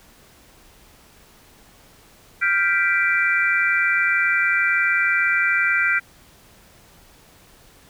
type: chord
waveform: sine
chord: G dominant seventh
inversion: third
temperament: equal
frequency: 1396.9 / 1568 / 1975.5 / 2349 Hz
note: F6 / G6 / B6 / D7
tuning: 0 / 0 / 0 / 0 cents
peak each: -22 dBFS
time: 2.41-6 s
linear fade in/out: 20 ms
effects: pink hiss -51 dBFS RMS until 7.89 s